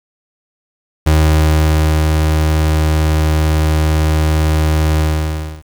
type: tone with ADSR envelope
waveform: 35% pulse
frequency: 77.78 Hz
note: D#2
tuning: in tune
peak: -6 dBFS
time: 1.06-5.64 s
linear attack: 10 ms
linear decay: 1000 ms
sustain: -3 dB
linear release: 640 ms
effects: 7-bit